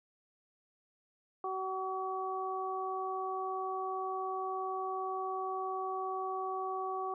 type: harmonic tone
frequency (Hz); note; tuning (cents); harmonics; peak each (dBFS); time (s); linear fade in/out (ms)
378.1; F#4; +38; 1 / 2 / 3; -39 / -38 / -38; 1.44-7.14; 2
effects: none